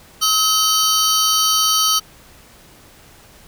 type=tone cluster; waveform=square; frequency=1280 / 3083 / 4500 / 5800 Hz; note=D#6 / G7 / C#8 / F#8; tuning=+49 / -29 / +25 / -35 cents; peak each=-20 dBFS; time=0.21-2 s; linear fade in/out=20 ms; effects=pink hiss -46 dBFS RMS until 3.47 s